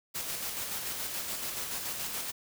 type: noise with tremolo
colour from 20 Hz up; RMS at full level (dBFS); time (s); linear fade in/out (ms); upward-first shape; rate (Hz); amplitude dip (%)
white; -35; 0.14-2.32; 20; square; 7; 30
effects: none